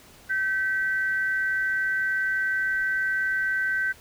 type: tone pair together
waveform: sine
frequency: 1542 / 1949.5 Hz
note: G6 / B6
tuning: -29 / -23 cents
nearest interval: major third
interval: 406 cents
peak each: -23 / -32 dBFS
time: 0.29-3.93 s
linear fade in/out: 20 ms
effects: pink hiss -51 dBFS RMS until 4 s